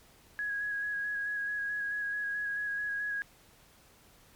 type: tone with vibrato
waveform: sine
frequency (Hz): 1661.2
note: G#6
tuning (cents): 0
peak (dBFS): -31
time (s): 0.39-3.22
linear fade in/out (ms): 0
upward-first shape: square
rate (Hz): 4.6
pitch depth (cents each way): 15
effects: pink hiss -60 dBFS RMS until 4.35 s + MP3 96 kbps